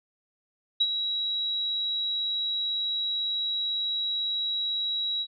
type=tone with ADSR envelope; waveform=sine; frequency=3874 Hz; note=B7; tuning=34 cents flat; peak=-18 dBFS; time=0.8-5.27 s; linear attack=11 ms; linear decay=49 ms; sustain=-8 dB; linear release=59 ms; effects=none